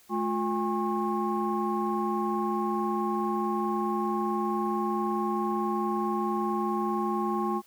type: tone cluster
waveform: sine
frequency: 215.6 / 354.2 / 810 / 1085 Hz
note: A3 / F4 / G#5 / C#6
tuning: -35 / +24 / -43 / -37 cents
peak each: -30 / -30 / -32 / -31 dBFS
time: 0.09-7.62 s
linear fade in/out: 50 ms
effects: tanh soft clip ceiling -17 dBFS + white hiss -59 dBFS RMS until 7.66 s